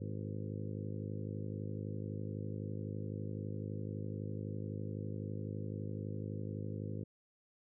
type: harmonic tone with a mistuned harmonic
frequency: 51.91 Hz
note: G#1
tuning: in tune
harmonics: 2 / 3 / 4 / 5 / 6 / 7 / 8 / 9 / 10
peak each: -41 / -45 / -47 / -49 / -51 / -52 / -53 / -54 / -55 dBFS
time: 0-7.04 s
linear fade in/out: 10 ms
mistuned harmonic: 9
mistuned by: +20 cents
effects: none